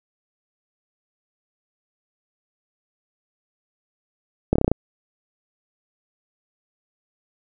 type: slowing click train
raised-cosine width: 2 ms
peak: -3 dBFS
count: 7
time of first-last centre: 4.53-4.716 s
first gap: 26 ms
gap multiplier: 1.07
effects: none

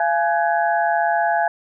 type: tone cluster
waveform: sine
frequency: 685 / 841 / 1511 / 1665 Hz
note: F5 / G#5 / F#6 / G#6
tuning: -34 / +22 / +36 / +4 cents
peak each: -19 / -20 / -28 / -25 dBFS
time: 0-1.48 s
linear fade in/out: 2 ms
effects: none

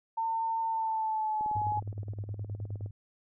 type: tone with pitch glide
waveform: sine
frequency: 903 to 842.5 Hz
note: A5 to G#5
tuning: +45 to +25 cents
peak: -28 dBFS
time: 0.17-1.8 s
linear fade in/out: 10 ms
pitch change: -120 cents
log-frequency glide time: 0.65-1.64 s
type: click train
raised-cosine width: 2 ms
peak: -33 dBFS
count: 29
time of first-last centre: 1.41-2.861 s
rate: 19.3 Hz
type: tone with tremolo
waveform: sine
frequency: 102.3 Hz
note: G#2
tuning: 26 cents flat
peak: -31 dBFS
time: 1.55-2.91 s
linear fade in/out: 5 ms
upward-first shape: triangle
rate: 9.5 Hz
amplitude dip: 80%
effects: none

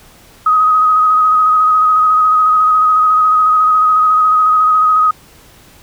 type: tone with vibrato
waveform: sine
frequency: 1259 Hz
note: D#6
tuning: 20 cents sharp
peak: -7 dBFS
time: 0.46-5.11 s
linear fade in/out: 5 ms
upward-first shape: square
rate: 14 Hz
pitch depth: 16 cents each way
effects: pink hiss -43 dBFS RMS until 5.82 s

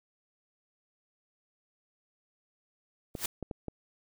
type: noise with exponential growth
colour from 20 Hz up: white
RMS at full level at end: -27 dBFS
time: 3.14-3.26 s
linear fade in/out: 5 ms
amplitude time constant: 26 ms
type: clicks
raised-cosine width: 2 ms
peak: -23 dBFS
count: 4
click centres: 3.152 / 3.427 / 3.512 / 3.683 s
effects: none

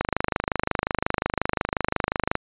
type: click train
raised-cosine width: 0.5 ms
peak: -6 dBFS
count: 61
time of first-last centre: 0.01-2.354 s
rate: 25.6 Hz
effects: resampled to 8000 Hz

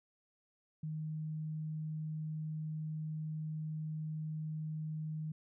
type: tone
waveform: sine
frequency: 155.56 Hz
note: D#3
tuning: in tune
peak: -37 dBFS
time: 0.83-5.32 s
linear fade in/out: 5 ms
effects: none

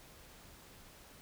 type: silence
effects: pink hiss -57 dBFS RMS until 1.21 s

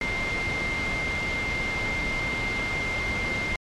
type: tone in noise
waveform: sine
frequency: 2104 Hz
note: C7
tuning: 9 cents sharp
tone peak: -27 dBFS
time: 0.01-3.56 s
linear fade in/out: 2 ms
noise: pink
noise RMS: -30 dBFS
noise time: 0.01-3.56 s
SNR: 0 dB
effects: low-pass 4000 Hz 12 dB/octave + MP3 64 kbps

